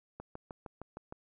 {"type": "click train", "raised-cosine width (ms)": 1, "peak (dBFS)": -29, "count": 7, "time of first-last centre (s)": [0.2, 1.124], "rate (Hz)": 6.49, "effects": []}